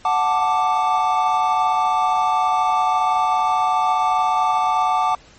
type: chord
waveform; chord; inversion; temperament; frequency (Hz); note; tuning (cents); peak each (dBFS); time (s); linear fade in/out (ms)
triangle; D major; first; equal; 740 / 880 / 1174.7; F#5 / A5 / D6; 0 / 0 / 0; -18; 0.05-5.15; 2
effects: pink hiss -48 dBFS RMS until 5.38 s + MP3 32 kbps